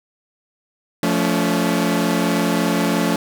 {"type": "chord", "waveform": "sawtooth", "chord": "F augmented", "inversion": "none", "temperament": "equal with one note detuned", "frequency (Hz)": [174.61, 220, 283.5], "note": ["F3", "A3", "C#4"], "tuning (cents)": [0, 0, 39], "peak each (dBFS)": -17, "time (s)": [1.03, 3.16], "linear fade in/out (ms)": 2, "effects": []}